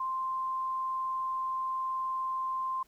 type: tone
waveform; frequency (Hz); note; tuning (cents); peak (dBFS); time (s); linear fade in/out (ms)
sine; 1046.5; C6; 0; -30; 0-2.83; 5
effects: pink hiss -66 dBFS RMS until 2.87 s